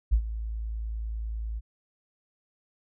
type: tone with ADSR envelope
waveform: sine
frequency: 55 Hz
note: A1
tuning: in tune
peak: -16 dBFS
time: 0.11-1.61 s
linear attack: 22 ms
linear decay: 79 ms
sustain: -14 dB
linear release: 32 ms
effects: none